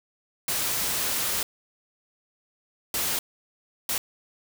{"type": "noise bursts at uneven times", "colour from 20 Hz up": "white", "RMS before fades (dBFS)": -27, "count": 3, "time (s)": [[0.48, 1.43], [2.94, 3.19], [3.89, 3.98]], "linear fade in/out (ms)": 2, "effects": []}